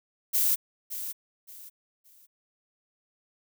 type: noise with echo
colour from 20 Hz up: violet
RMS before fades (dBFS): -24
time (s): 0.33-0.56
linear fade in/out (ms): 20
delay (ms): 570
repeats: 3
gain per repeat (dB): -11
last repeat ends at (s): 2.27
effects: none